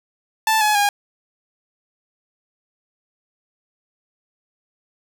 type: tone with pitch steps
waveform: sawtooth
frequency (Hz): 880 / 847.1 / 815.4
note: A5 / G#5 / G#5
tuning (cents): 0 / +34 / -32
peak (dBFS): -11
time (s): 0.47-0.89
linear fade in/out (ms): 2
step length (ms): 140
effects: none